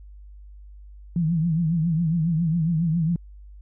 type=tone with vibrato; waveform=sine; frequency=164.81 Hz; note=E3; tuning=in tune; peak=-19 dBFS; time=1.16-3.16 s; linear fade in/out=2 ms; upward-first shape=triangle; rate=7.3 Hz; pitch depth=130 cents each way; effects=added 50 Hz sine -41 dBFS peak until 3.61 s